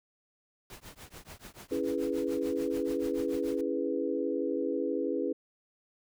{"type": "noise with tremolo", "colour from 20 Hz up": "pink", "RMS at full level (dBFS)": -45, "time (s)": [0.7, 3.61], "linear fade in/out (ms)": 2, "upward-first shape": "triangle", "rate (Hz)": 6.9, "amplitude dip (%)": 100}
{"type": "chord", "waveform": "sine", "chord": "C# minor seventh", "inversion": "none", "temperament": "equal", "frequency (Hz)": [277.2, 329.6, 415.3, 493.9], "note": ["C#4", "E4", "G#4", "B4"], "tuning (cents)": [0, 0, 0, 0], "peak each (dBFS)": -34, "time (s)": [1.71, 5.33], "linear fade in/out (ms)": 10}
{"effects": []}